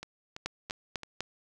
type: two click trains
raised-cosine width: 0.2 ms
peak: -23 / -15 dBFS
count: 4 / 4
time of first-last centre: 0.03-1.033 / 0.46-1.206 s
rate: 2.99 / 4.02 Hz
effects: none